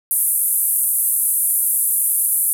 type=band-pass noise; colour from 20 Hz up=pink; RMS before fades=-18 dBFS; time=0.11-2.53 s; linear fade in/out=0 ms; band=9700 to 13000 Hz; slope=48 dB/octave; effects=none